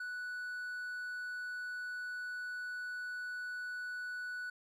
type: tone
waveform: triangle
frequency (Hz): 1480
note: F#6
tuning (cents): 0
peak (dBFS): -37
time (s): 0-4.5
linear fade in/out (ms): 5
effects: none